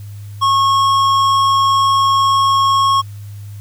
sine tone with tanh clipping, 1093 Hz, C#6, 25 cents flat, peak -12 dBFS, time 0.41-3.02 s, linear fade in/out 20 ms, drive 13 dB, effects added 102 Hz sine -28 dBFS peak until 3.6 s + white hiss -48 dBFS RMS until 3.6 s

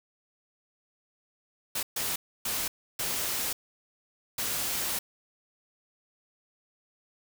white noise bursts at uneven times, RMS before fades -31 dBFS, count 5, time 1.75-1.83 / 1.96-2.16 / 2.45-2.68 / 2.99-3.53 / 4.38-4.99 s, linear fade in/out 5 ms, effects none

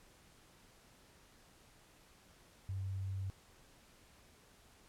sine tone, 96.1 Hz, G2, 34 cents flat, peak -37 dBFS, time 2.69-3.3 s, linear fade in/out 0 ms, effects pink hiss -64 dBFS RMS until 4.88 s + low-pass 12000 Hz 12 dB/octave

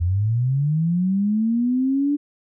sine linear sweep, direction up, 82.41 to 293.7 Hz, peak -17 dBFS, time 0-2.17 s, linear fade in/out 20 ms, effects none

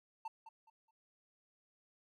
triangle tone with echo, 893 Hz, A5, 25 cents sharp, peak -38 dBFS, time 0.25-0.28 s, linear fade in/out 5 ms, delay 210 ms, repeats 3, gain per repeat -11 dB, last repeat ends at 0.91 s, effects none

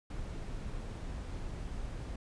brown noise, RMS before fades -40 dBFS, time 0.1-2.16 s, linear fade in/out 5 ms, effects resampled to 22050 Hz

